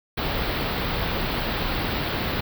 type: band-stop noise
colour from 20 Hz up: pink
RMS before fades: -26 dBFS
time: 0.17-2.41 s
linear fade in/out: 10 ms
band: 4600 to 15000 Hz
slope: 48 dB/octave
effects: none